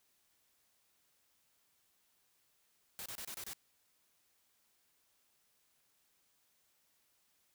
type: noise bursts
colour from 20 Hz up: white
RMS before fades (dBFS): -45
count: 6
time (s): 2.99-3.533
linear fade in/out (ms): 0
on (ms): 68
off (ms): 27
effects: white hiss -75 dBFS RMS until 7.54 s